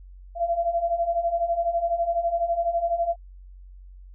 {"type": "beating tone pair", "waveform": "sine", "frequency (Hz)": [673, 685], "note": ["E5", "F5"], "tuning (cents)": [36, -34], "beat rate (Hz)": 12, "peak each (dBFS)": [-27, -23], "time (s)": [0.35, 3.16], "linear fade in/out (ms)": 50, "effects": ["added 46 Hz sine -42 dBFS peak until 4.14 s"]}